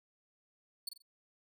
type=tone with echo; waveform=sawtooth; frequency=4454 Hz; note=C#8; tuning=7 cents sharp; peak=-33 dBFS; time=0.87-0.89 s; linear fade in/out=5 ms; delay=44 ms; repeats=3; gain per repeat=-9 dB; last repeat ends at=1.022 s; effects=none